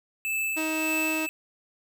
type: tone with tremolo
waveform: square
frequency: 2628 Hz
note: E7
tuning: 6 cents flat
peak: -26 dBFS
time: 0.25-1.29 s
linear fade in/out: 0 ms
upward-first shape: sine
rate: 1.7 Hz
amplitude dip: 45%
type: tone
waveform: sawtooth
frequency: 315.4 Hz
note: D#4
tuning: 24 cents sharp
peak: -24 dBFS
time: 0.56-1.27 s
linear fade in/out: 20 ms
effects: none